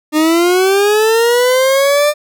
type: linear sweep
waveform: 40% pulse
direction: up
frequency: 301.4 to 600 Hz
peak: -8 dBFS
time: 0.12-2.14 s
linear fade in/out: 50 ms
effects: none